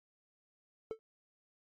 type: tone with exponential decay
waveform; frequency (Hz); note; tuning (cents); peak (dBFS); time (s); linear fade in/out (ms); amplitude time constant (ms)
triangle; 442.3; A4; +9; -30; 0.91-0.99; 0; 17
effects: MP3 64 kbps